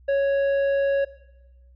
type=tone with tanh clipping; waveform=triangle; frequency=554.4 Hz; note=C#5; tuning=in tune; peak=-20 dBFS; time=0.08-1.05 s; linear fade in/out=10 ms; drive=12 dB; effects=noise-tail reverb RT60 1.0 s tail -17 dB re dry + added 62 Hz sine -49 dBFS peak until 1.75 s